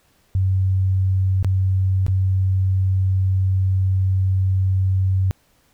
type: tone with dropouts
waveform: sine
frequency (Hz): 94.7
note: F#2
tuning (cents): +41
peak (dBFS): -15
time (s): 0.35-5.31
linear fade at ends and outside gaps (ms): 0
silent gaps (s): 1.427-1.446 / 2.065-2.082
effects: pink hiss -60 dBFS RMS until 5.73 s